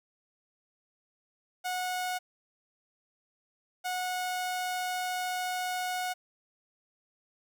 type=tone pair in turn; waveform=sawtooth; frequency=731 / 731 Hz; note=F#5 / F#5; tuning=-21 / -21 cents; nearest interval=unison; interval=0 cents; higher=neither; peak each=-27 dBFS; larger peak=neither; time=1.64-2.19 / 3.84-6.14 s; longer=second; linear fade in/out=20 ms; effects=none